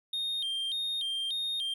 triangle tone with vibrato, 3428 Hz, A7, 46 cents flat, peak -29 dBFS, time 0.13-1.74 s, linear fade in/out 5 ms, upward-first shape square, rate 1.7 Hz, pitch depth 130 cents each way, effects none

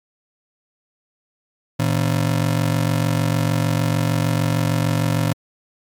35% pulse ring-modulated tone, 135.3 Hz, C#3, 42 cents flat, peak -12 dBFS, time 1.79-5.33 s, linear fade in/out 10 ms, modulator 23.3 Hz, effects MP3 96 kbps

